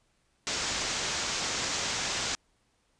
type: low-pass noise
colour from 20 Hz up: white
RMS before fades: -32 dBFS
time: 0.47-2.35 s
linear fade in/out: 0 ms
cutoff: 7300 Hz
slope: 48 dB/octave
effects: pink hiss -71 dBFS RMS until 2.99 s + resampled to 22050 Hz